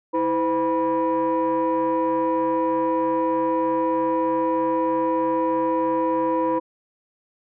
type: tone cluster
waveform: sine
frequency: 324.6 / 510 / 977 Hz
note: E4 / C5 / B5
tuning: -27 / -44 / -19 cents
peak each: -22 dBFS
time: 0.13-6.6 s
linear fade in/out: 20 ms
effects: tanh soft clip ceiling -14 dBFS